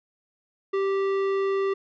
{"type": "tone with tanh clipping", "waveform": "sine", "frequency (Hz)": 390.7, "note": "G4", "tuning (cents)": -6, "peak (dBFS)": -24, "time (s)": [0.73, 1.74], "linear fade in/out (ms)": 10, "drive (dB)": 14, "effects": []}